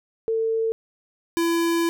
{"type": "tone pair in turn", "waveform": ["sine", "square"], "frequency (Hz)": [448.7, 336.1], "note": ["A4", "E4"], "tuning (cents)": [34, 34], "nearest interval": "perfect fourth", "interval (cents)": 500, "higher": "first", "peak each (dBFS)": [-20, -20], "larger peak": "neither", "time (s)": [[0.28, 0.72], [1.37, 1.89]], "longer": "second", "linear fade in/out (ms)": 0, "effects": []}